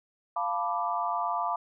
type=chord; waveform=sine; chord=B half-diminished seventh; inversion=second; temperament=equal; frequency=698.5 / 880 / 987.8 / 1174.7 Hz; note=F5 / A5 / B5 / D6; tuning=0 / 0 / 0 / 0 cents; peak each=-32 / -34 / -32 / -32 dBFS; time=0.36-1.56 s; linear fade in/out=5 ms; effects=none